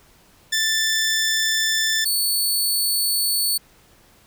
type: tone pair in turn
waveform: 15% pulse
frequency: 1766 / 4450 Hz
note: A6 / C#8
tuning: +6 / +6 cents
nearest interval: octave + major third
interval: 1600 cents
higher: second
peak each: -12 dBFS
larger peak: neither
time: 0.52-2.05 / 2.05-3.58 s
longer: neither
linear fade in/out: 10 ms
effects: pink hiss -54 dBFS RMS until 4.26 s